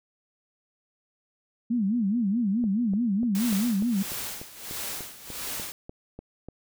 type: tone with vibrato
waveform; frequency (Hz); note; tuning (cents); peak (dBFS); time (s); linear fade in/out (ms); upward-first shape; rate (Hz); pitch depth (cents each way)
sine; 216.7; A3; -26; -22; 1.7-4.03; 10; sine; 4.7; 220
type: click train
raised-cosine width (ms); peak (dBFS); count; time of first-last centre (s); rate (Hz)
2; -26; 14; 2.64-6.486; 3.38
type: noise with tremolo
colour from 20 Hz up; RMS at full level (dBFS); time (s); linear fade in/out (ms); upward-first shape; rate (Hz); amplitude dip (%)
white; -33; 3.35-5.72; 0; sine; 1.5; 80
effects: none